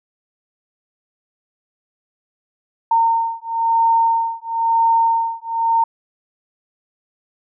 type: beating tone pair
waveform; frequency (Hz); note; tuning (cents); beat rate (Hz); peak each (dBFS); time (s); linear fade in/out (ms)
sine; 914 / 915; A#5 / A#5; -34 / -32; 1; -17; 2.91-5.84; 5
effects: none